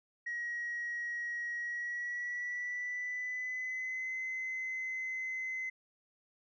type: tone with pitch glide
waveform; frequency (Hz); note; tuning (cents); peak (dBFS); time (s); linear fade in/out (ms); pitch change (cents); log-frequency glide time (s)
sine; 1900 to 2048; A#6 to C7; +33 to -38; -34; 0.26-5.7; 10; +129; 1.57-4.14
effects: tanh soft clip ceiling -32 dBFS